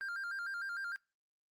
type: tone with vibrato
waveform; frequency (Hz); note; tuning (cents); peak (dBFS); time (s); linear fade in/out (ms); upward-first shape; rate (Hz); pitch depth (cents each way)
triangle; 1490; F#6; +12; -36; 0.01-0.96; 0; square; 6.6; 110
effects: noise-tail reverb RT60 0.3 s tail -26 dB re dry + Opus 32 kbps